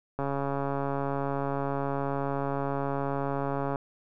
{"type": "click train", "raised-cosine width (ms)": 1, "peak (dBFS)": -17, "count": 497, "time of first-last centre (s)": [0.19, 3.758], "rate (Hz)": 139, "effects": []}